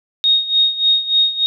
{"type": "tone with tremolo", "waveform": "sine", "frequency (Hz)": 3729, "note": "A#7", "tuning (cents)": 0, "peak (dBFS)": -9, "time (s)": [0.24, 1.46], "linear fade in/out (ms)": 0, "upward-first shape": "sine", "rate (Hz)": 3.4, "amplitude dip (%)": 80, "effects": []}